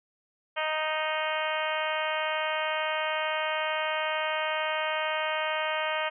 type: harmonic tone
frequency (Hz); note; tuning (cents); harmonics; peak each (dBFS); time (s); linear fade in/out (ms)
311.1; D#4; 0; 2 / 3 / 4 / 5 / 6 / 7 / 8 / 9 / 10; -32 / -34 / -35 / -36 / -37 / -37 / -38 / -39 / -39; 0.56-6.1; 20
effects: none